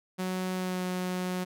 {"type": "tone with pitch glide", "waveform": "sawtooth", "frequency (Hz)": [185, 182.45], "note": ["F#3", "F#3"], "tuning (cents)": [0, -24], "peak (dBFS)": -26, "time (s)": [0.18, 1.45], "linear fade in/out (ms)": 20, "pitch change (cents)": -24, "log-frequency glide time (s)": [0.54, 0.84], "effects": []}